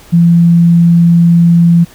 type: tone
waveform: sine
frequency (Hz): 170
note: F3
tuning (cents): -46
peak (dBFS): -3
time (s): 0.12-1.85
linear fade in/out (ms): 20
effects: pink hiss -39 dBFS RMS until 1.94 s